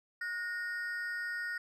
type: ring-modulated tone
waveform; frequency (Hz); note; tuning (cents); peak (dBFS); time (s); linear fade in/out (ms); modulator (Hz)
triangle; 1651; G#6; -11; -30; 0.21-1.58; 5; 202
effects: none